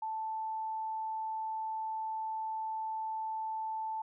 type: tone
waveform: sine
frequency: 880 Hz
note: A5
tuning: in tune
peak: -34 dBFS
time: 0.02-4.02 s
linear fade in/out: 5 ms
effects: none

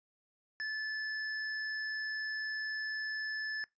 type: tone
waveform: square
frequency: 1738 Hz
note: A6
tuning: 22 cents flat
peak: -36 dBFS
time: 0.6-3.64 s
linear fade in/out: 0 ms
effects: noise-tail reverb RT60 0.2 s tail -22 dB re dry + resampled to 16000 Hz

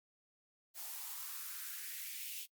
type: noise with high-pass filter sweep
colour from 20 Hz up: blue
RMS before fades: -45 dBFS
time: 0.74-2.47 s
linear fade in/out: 50 ms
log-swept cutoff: 690 to 2900 Hz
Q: 3.1
effects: noise-tail reverb RT60 0.1 s tail -25 dB re dry + Opus 48 kbps

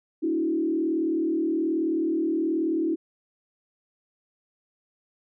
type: tone with frequency modulation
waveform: sine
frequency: 324.8 Hz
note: E4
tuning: 26 cents flat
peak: -22 dBFS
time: 0.22-2.96 s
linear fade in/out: 20 ms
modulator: 38.8 Hz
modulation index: 0.96
effects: none

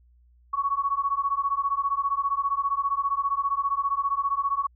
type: beating tone pair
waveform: sine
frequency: 1108.7 / 1123.7 Hz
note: C#6 / C#6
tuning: 0 / +23 cents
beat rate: 15 Hz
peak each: -26 dBFS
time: 0.53-4.67 s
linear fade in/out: 10 ms
effects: added 60 Hz sine -55 dBFS peak until 4.75 s

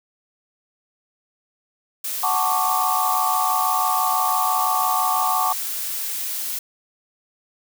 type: noise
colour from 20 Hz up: blue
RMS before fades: -27 dBFS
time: 2.04-6.59 s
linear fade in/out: 5 ms
type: chord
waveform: sine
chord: D major seventh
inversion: first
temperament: equal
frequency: 740 / 880 / 1108.7 / 1174.7 Hz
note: F#5 / A5 / C#6 / D6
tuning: 0 / 0 / 0 / 0 cents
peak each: -24 dBFS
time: 2.23-5.53 s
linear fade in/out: 5 ms
effects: none

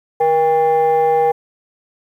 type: tone pair together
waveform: sine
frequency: 476.3 / 801 Hz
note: A#4 / G5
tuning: +37 / +37 cents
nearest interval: major sixth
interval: 900 cents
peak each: -12 dBFS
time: 0.2-1.32 s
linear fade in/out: 10 ms
effects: tanh soft clip ceiling -8 dBFS + 8-bit

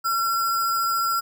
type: tone with sample-and-hold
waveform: sine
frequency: 1357 Hz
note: E6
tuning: 50 cents sharp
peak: -20 dBFS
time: 0.04-1.21 s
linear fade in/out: 20 ms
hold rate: 6300 Hz
effects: none

